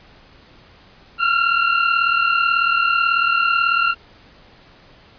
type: tone pair together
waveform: 30% pulse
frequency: 1358.7 / 1396.9 Hz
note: F6 / F6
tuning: -48 / 0 cents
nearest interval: unison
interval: 48 cents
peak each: -15 dBFS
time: 1.18-3.95 s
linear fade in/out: 50 ms
effects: pink hiss -48 dBFS RMS until 5.18 s + resampled to 11025 Hz